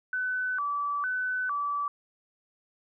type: tone with vibrato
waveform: sine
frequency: 1318.5 Hz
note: E6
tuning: in tune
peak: -27 dBFS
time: 0.13-1.88 s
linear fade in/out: 2 ms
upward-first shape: square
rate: 1.1 Hz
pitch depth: 230 cents each way
effects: none